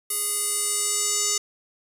square tone with band-pass filter sweep, 413.1 Hz, G#4, 9 cents flat, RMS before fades -25 dBFS, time 0.1-1.38 s, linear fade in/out 5 ms, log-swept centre 11000 to 6800 Hz, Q 3.4, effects none

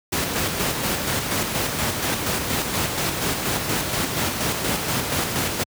pink noise with tremolo, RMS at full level -22 dBFS, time 0.12-5.64 s, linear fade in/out 10 ms, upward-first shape square, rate 4.2 Hz, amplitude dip 35%, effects high-pass 80 Hz 12 dB/octave

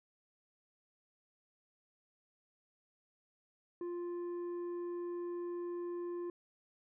triangle tone with tanh clipping, 349.2 Hz, F4, in tune, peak -39 dBFS, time 3.81-6.3 s, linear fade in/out 2 ms, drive 10 dB, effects none

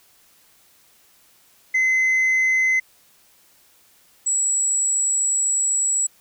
sine tone pair in turn, 2050 / 7776 Hz, C7 / B8, -36 / -28 cents, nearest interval octave + major seventh, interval 2308 cents, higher second, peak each -13 / -16 dBFS, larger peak first, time 1.74-2.8 / 4.26-6.07 s, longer second, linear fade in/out 10 ms, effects tanh soft clip ceiling -15 dBFS + white hiss -56 dBFS RMS until 6.2 s

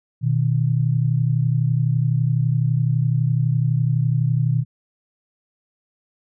sine tone pair together, 121.87 / 153.8 Hz, B2 / D#3, -23 / -20 cents, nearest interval major third, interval 403 cents, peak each -18 / -20 dBFS, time 0.21-4.65 s, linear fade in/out 50 ms, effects none

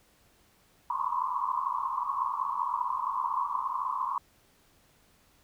white band-pass noise, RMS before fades -31 dBFS, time 0.9-4.18 s, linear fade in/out 2 ms, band 970 to 1100 Hz, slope 96 dB/octave, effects pink hiss -64 dBFS RMS until 5.43 s

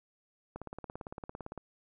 click train, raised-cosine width 1 ms, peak -27 dBFS, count 19, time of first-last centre 0.56-1.577 s, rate 17.7 Hz, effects none

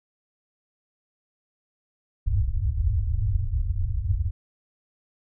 white low-pass noise, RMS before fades -24 dBFS, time 2.26-4.31 s, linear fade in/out 10 ms, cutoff 110 Hz, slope 96 dB/octave, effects none

